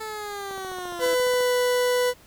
15% pulse linear sweep, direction down, 440 to 329.6 Hz, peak -25 dBFS, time 0-1.15 s, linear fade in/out 10 ms
click train, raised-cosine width 1 ms, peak -27 dBFS, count 14, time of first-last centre 0.51-1.407 s, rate 14.5 Hz
40% pulse tone with pitch glide, 501 to 495 Hz, B4 to B4, +25 to +4 cents, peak -19 dBFS, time 0.99-2.14 s, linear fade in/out 50 ms, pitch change -21 cents, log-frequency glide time 1.09-1.56 s
effects pink hiss -53 dBFS RMS until 2.26 s

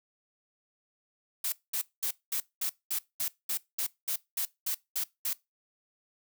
blue noise bursts, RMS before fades -31 dBFS, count 14, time 1.44-5.332 s, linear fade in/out 5 ms, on 83 ms, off 210 ms, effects noise-tail reverb RT60 0.2 s tail -21 dB re dry

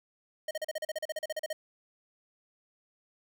square tone bursts, 622.3 Hz, D#5, in tune, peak -32 dBFS, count 16, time 0.48-1.53 s, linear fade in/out 5 ms, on 30 ms, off 38 ms, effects none

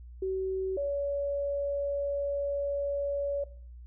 sine tone pair in turn, 379.5 / 565.8 Hz, F#4 / C#5, +44 / +35 cents, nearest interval perfect fifth, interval 691 cents, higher second, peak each -28 dBFS, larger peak neither, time 0.22-0.77 / 0.77-3.44 s, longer second, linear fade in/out 5 ms, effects noise-tail reverb RT60 0.5 s tail -19 dB re dry + added 60 Hz sine -44 dBFS peak until 3.86 s

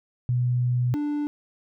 sine / triangle tone pair in turn, 123.47 / 294.3 Hz, B2 / D4, 0 / +4 cents, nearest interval octave + minor third, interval 1504 cents, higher second, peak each -20 / -22 dBFS, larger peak first, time 0.29-0.94 / 0.94-1.27 s, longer first, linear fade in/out 0 ms, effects none

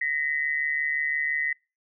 sine tone pair together, 1867.2 / 2013 Hz, A#6 / B6, +2 / +33 cents, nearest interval minor second, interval 131 cents, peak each -27 dBFS, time 0.01-1.53 s, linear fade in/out 5 ms, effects noise-tail reverb RT60 0.3 s tail -26 dB re dry

